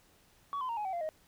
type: tone with pitch steps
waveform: sine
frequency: 1128 / 1022.5 / 926.9 / 840.2 / 761.6 / 690.4 / 625.8 Hz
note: C#6 / C6 / A#5 / G#5 / F#5 / F5 / D#5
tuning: +30 / -40 / -10 / +20 / +50 / -20 / +10 cents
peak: -31 dBFS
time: 0.53-1.09 s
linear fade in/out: 0 ms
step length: 80 ms
effects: tanh soft clip ceiling -31 dBFS + pink hiss -65 dBFS RMS until 1.27 s